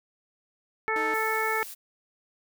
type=harmonic tone; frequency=439.9 Hz; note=A4; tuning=in tune; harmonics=1 / 2 / 3 / 4 / 5; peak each=-31 / -31 / -31 / -31 / -31 dBFS; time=0.88-1.63 s; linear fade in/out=0 ms
type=tone; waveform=sawtooth; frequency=311.1 Hz; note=D#4; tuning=in tune; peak=-31 dBFS; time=0.96-1.14 s; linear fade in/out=0 ms
type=noise; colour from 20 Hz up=blue; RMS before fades=-41 dBFS; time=1.13-1.75 s; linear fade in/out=20 ms
effects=none